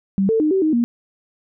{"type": "tone with pitch steps", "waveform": "sine", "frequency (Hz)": [194.4, 446.8, 306.3, 383.1, 312, 237], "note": ["G3", "A4", "D#4", "G4", "D#4", "A#3"], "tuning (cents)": [-14, 27, -27, -40, 5, 29], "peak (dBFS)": -14, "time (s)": [0.18, 0.84], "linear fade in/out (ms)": 0, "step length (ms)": 110, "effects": []}